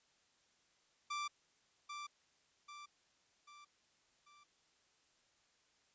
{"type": "tone with echo", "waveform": "sawtooth", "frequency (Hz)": 1174.7, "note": "D6", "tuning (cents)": 0, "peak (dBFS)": -35, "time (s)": [1.1, 1.28], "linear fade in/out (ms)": 10, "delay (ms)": 790, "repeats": 4, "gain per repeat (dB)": -6, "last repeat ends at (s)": 4.44, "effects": ["white hiss -74 dBFS RMS until 5.94 s", "resampled to 16000 Hz"]}